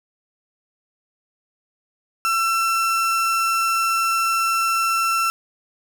35% pulse tone, 1343 Hz, E6, 32 cents sharp, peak -16 dBFS, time 2.25-5.3 s, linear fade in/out 0 ms, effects none

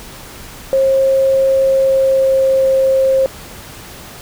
sine tone with pitch glide, 536 to 532 Hz, C5 to C5, +42 to +29 cents, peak -9 dBFS, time 0.73-3.26 s, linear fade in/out 0 ms, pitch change -13 cents, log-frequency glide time 1.62-2.63 s, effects pink hiss -34 dBFS RMS until 4.21 s

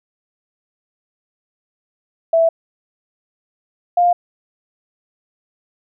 sine tone pair in turn, 659.3 / 703.6 Hz, E5 / F5, 0 / +13 cents, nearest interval minor second, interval 113 cents, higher second, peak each -10 dBFS, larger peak neither, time 2.33-2.49 / 3.97-4.13 s, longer neither, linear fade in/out 5 ms, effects none

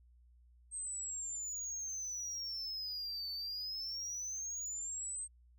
sine exponential two-way sweep, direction down then up, 8372 to 4495 to 8372 Hz, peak -36 dBFS, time 0.71-5.28 s, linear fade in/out 50 ms, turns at 3.31 s, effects tanh soft clip ceiling -38 dBFS + added 60 Hz sine -61 dBFS peak until 5.58 s

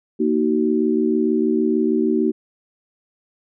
sine chord, D# minor, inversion second, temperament equal with one note detuned, 233.1 / 311.1 / 377.6 Hz, A#3 / D#4 / F#4, 0 / 0 / +35 cents, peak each -20 dBFS, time 0.19-2.32 s, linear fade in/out 20 ms, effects none

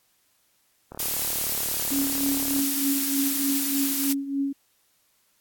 click train, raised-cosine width 1 ms, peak -24 dBFS, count 62, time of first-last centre 0.92-2.591 s, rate 36.5 Hz
blue noise, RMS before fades -26 dBFS, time 0.99-4.13 s, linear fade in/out 5 ms
sine tone with tremolo, 277.2 Hz, C#4, in tune, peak -21 dBFS, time 1.91-4.53 s, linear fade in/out 10 ms, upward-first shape triangle, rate 3.3 Hz, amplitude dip 75%
effects white hiss -66 dBFS RMS until 5.4 s + AAC 64 kbps

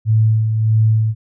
sine tone with tremolo, 110 Hz, A2, in tune, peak -9 dBFS, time 0.05-1.15 s, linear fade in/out 50 ms, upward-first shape sine, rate 1.6 Hz, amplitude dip 45%, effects none

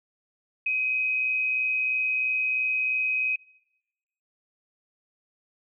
sine tone pair together, 2403 / 2526 Hz, D7 / D#7, +39 / +26 cents, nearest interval minor second, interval 87 cents, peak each -34 / -23 dBFS, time 0.66-3.36 s, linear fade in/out 5 ms, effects noise-tail reverb RT60 1.0 s tail -25 dB re dry

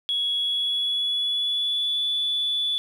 sine tone with pitch glide, 3350 to 3458 Hz, G#7 to A7, +14 to -31 cents, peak -21 dBFS, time 0.09-2.78 s, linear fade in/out 0 ms, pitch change +55 cents, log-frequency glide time 0.37-2.04 s, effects tanh soft clip ceiling -17 dBFS + 9-bit

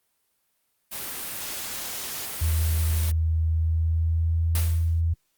white noise, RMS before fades -33 dBFS, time 0.91-3.12 s, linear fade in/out 20 ms
sine tone with pitch glide, 80.6 to 82.63 Hz, E2 to E2, -38 to +5 cents, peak -20 dBFS, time 2.41-5.14 s, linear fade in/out 10 ms, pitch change +43 cents, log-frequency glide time 3.51-4.51 s
white noise with exponential decay, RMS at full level -27 dBFS, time 4.55-5.01 s, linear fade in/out 2 ms, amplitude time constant 100 ms
effects white hiss -72 dBFS RMS until 5.37 s + Opus 32 kbps

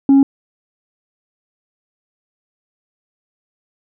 sine tone, 274.4 Hz, C#4, 17 cents flat, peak -4 dBFS, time 0.09-0.23 s, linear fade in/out 2 ms, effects tanh soft clip ceiling -5 dBFS

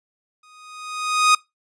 sawtooth tone with exponential growth, 1244.5 Hz, D#6, in tune, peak -7 dBFS, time 0.43-1.35 s, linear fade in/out 5 ms, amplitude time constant 200 ms, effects noise-tail reverb RT60 0.2 s tail -23 dB re dry + resampled to 22050 Hz

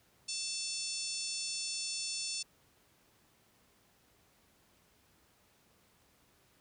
harmonic tone with a mistuned harmonic, 885 Hz, A5, 10 cents sharp, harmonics 3 / 4 / 5 / 6 / 7 / 8 / 9 / 10, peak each -46 / -48 / -42 / -41 / -45 / -44 / -53 / -44 dBFS, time 0.28-2.43 s, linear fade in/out 10 ms, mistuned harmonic 6, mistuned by +24 cents, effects pink hiss -68 dBFS RMS until 6.6 s + high-pass 60 Hz 12 dB/octave

